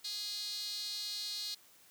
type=tone with high-pass filter; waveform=sawtooth; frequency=415.2 Hz; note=G#4; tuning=in tune; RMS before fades=-40 dBFS; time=0.04-1.55 s; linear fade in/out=10 ms; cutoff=4200 Hz; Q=7; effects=white hiss -62 dBFS RMS until 1.9 s + high-pass 80 Hz 12 dB/octave